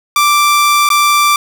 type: tone with dropouts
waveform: sawtooth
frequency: 1174.7 Hz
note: D6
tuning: in tune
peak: -4 dBFS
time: 0.16-1.36 s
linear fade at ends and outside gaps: 2 ms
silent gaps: 0.89-0.902 s
effects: none